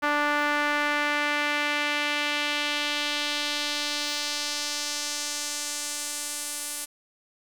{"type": "tone with band-pass filter sweep", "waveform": "sawtooth", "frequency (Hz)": 293.7, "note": "D4", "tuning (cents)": 0, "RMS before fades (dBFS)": -28, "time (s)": [0.02, 6.86], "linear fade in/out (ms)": 20, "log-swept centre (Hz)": [1400, 10000], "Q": 1.5, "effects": ["8-bit"]}